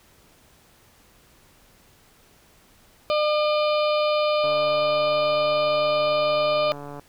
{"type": "harmonic tone", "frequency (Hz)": 603, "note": "D5", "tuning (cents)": 46, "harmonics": [1, 2, 4, 5, 6, 7, 8], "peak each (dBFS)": [-20, -26, -32, -34, -36, -37, -38], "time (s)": [3.1, 6.72], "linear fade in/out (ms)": 0}
{"type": "click train", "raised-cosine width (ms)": 1, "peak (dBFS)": -24, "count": 369, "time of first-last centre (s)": [4.44, 6.996], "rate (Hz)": 144}
{"effects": ["pink hiss -56 dBFS RMS until 7.08 s"]}